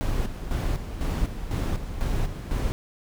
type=noise with tremolo; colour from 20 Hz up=brown; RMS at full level=-25 dBFS; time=0.01-2.72 s; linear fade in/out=0 ms; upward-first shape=square; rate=2 Hz; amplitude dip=60%; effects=none